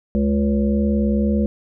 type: harmonic tone with a mistuned harmonic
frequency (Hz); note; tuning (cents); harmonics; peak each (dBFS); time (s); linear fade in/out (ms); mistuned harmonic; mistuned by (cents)
69.9; C#2; +15; 1 / 3 / 5 / 7 / 8; -22 / -17 / -28 / -27 / -29; 0.15-1.46; 0; 3; +17
effects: none